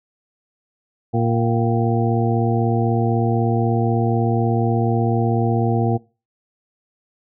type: harmonic tone with a mistuned harmonic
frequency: 116.2 Hz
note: A#2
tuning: 5 cents flat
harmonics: 1 / 2 / 3 / 4 / 6 / 7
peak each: -19 / -22 / -24 / -25 / -27 / -27 dBFS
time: 1.13-5.98 s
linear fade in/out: 20 ms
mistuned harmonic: 7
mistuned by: -70 cents
effects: noise-tail reverb RT60 0.3 s tail -20 dB re dry